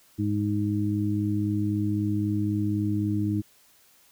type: harmonic tone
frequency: 103.83 Hz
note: G#2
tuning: in tune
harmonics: 1 / 2 / 3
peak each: -27 / -29 / -27 dBFS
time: 0.18-3.42 s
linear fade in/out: 20 ms
effects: white hiss -59 dBFS RMS until 4.11 s